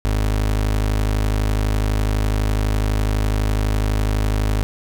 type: tone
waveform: 30% pulse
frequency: 52 Hz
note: G#1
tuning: 3 cents sharp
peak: -14 dBFS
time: 0.05-4.63 s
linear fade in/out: 0 ms
effects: none